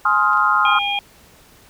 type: chord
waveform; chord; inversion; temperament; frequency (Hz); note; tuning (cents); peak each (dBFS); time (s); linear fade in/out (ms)
sine; F minor seventh; first; just; 838.1 / 1047.7 / 1257.2 / 1396.9; Ab5 / C6 / Eb6 / F6; +16 / +2 / +18 / 0; -22 / -19 / -17 / -18; 0.05-0.79; 5
type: clicks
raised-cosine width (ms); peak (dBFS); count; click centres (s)
0.2; -26; 2; 0.333 / 0.374
type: harmonic tone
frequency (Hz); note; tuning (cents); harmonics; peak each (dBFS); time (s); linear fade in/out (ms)
810; G#5; -43; 1 / 3 / 4; -23 / -23 / -23; 0.65-0.99; 2
effects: pink hiss -49 dBFS RMS until 1.69 s